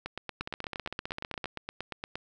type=two click trains; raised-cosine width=0.3 ms; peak=-19 / -19 dBFS; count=19 / 17; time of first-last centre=0.06-2.155 / 0.41-1.442 s; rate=8.59 / 15.5 Hz; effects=none